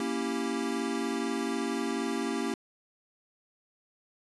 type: chord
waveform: square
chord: A# diminished seventh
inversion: none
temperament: equal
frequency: 233.1 / 277.2 / 329.6 / 392 Hz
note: A#3 / C#4 / E4 / G4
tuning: 0 / 0 / 0 / 0 cents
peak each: -35 / -35 / -37 / -36 dBFS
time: 0-2.54 s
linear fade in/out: 2 ms
effects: resampled to 24000 Hz